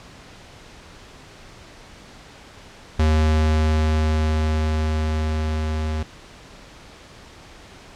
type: tone with level ramp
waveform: square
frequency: 77.9 Hz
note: D#2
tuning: 3 cents sharp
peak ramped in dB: -15 to -23 dBFS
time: 2.99-6.03 s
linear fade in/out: 5 ms
effects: pink hiss -44 dBFS RMS until 7.95 s + low-pass 6000 Hz 12 dB/octave

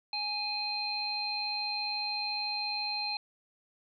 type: harmonic tone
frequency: 830.6 Hz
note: G#5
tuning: in tune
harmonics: 1 / 3 / 5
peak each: -38 / -38 / -33 dBFS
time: 0.13-3.17 s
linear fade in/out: 2 ms
effects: none

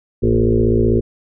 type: tone with frequency modulation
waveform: sine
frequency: 235.2 Hz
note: A#3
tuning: 16 cents sharp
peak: -11 dBFS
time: 0.22-1.01 s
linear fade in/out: 20 ms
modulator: 55.7 Hz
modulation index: 3.8
effects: none

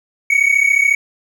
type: tone pair together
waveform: triangle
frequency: 2221 / 2255 Hz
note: C#7 / C#7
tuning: +3 / +29 cents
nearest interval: unison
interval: 26 cents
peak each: -12 dBFS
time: 0.3-0.95 s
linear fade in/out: 5 ms
effects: none

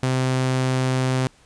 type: tone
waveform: sawtooth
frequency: 129.6 Hz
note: C3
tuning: 16 cents flat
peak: -15 dBFS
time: 0.03-1.27 s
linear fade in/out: 0 ms
effects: pink hiss -55 dBFS RMS until 1.45 s + resampled to 22050 Hz

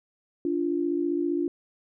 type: tone pair together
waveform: sine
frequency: 290.6 / 345.8 Hz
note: D4 / F4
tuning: -18 / -17 cents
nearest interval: minor third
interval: 301 cents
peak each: -27 / -26 dBFS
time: 0.45-1.48 s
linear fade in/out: 2 ms
effects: none

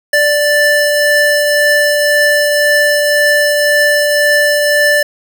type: tone pair together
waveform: square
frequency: 588.3 / 1763 Hz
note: D5 / A6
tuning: +3 / +3 cents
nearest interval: octave + perfect fifth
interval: 1900 cents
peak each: -12 dBFS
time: 0.13-5.03 s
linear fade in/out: 5 ms
effects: none

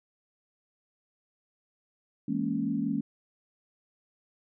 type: chord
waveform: sine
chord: A# half-diminished seventh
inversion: second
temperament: equal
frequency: 164.81 / 207.7 / 233.1 / 277.2 Hz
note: E3 / G#3 / A#3 / C#4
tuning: 0 / 0 / 0 / 0 cents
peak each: -36 / -32 / -32 / -31 dBFS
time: 2.28-3.01 s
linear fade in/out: 5 ms
effects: none

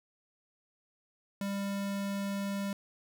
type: tone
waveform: square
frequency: 198.8 Hz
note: G3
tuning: 25 cents sharp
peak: -33 dBFS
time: 1.41-2.73 s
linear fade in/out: 2 ms
effects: none

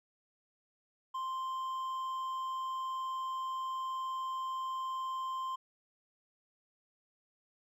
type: tone with hard clipping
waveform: triangle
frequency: 1046.5 Hz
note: C6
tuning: in tune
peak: -36 dBFS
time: 1.14-5.56 s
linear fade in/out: 10 ms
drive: 7 dB
effects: none

